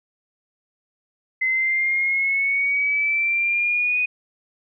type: exponential sweep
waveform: sine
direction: up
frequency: 2047 to 2489 Hz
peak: -18 dBFS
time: 1.41-4.06 s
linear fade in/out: 10 ms
effects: none